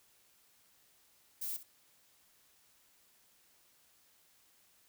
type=noise with echo; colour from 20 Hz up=violet; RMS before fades=-39 dBFS; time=1.41-1.57 s; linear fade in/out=10 ms; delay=65 ms; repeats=1; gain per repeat=-14 dB; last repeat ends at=1.635 s; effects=white hiss -68 dBFS RMS until 4.88 s